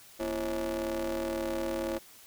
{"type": "ring-modulated tone", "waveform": "35% pulse", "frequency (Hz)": 101.9, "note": "G#2", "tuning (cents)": -32, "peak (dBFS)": -26, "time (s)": [0.19, 1.99], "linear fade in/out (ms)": 20, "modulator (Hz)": 439, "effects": ["white hiss -54 dBFS RMS until 2.26 s"]}